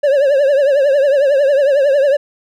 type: tone with vibrato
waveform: triangle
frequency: 559 Hz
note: C#5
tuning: 14 cents sharp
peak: -7 dBFS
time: 0.03-2.17 s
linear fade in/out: 10 ms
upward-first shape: triangle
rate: 11 Hz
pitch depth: 120 cents each way
effects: none